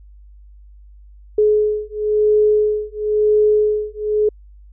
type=beating tone pair; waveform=sine; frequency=423.1 / 424.08 Hz; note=G#4 / G#4; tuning=+32 / +36 cents; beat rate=0.98 Hz; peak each=-16 dBFS; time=1.38-4.29 s; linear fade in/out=5 ms; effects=added 50 Hz sine -40 dBFS peak until 4.72 s